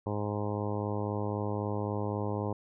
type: harmonic tone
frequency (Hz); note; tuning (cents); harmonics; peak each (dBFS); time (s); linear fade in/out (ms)
103.83; G#2; 0; 1 / 2 / 3 / 4 / 5 / 6 / 7 / 8 / 9 / 10; -34 / -38 / -39 / -38 / -39 / -44 / -46 / -43 / -43 / -46; 0.06-2.53; 5
effects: none